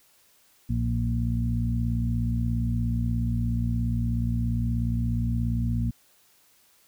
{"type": "harmonic tone with a mistuned harmonic", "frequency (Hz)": 58.6, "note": "A#1", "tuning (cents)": 10, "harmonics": [1, 2, 3, 4], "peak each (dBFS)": [-28, -26, -36, -30], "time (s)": [0.69, 5.91], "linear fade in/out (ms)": 10, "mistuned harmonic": 2, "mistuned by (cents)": -25, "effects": ["white hiss -61 dBFS RMS until 6.87 s"]}